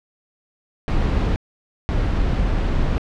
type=noise bursts at uneven times; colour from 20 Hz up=brown; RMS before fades=-19 dBFS; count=2; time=0.88-1.36 / 1.89-2.98 s; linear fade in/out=0 ms; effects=low-pass 4000 Hz 12 dB/octave